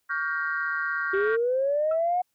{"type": "chord", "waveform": "sine", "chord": "G half-diminished seventh", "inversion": "second", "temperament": "just", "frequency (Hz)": [1128.9, 1411.2, 1568, 1881.6], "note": ["Db6", "F6", "G6", "Bb6"], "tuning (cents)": [31, 18, 0, 16], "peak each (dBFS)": [-33, -29, -29, -35], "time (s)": [0.09, 1.37], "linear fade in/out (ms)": 20}
{"type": "linear sweep", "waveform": "sine", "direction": "up", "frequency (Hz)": [381.4, 733], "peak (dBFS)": -21, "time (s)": [1.13, 2.22], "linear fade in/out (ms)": 10}
{"type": "tone with exponential decay", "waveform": "sine", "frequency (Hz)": 1328, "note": "E6", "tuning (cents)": 12, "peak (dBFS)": -30, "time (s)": [1.91, 2.01], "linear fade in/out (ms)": 5, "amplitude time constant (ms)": 20}
{"effects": ["tanh soft clip ceiling -15 dBFS", "white hiss -75 dBFS RMS until 2.34 s"]}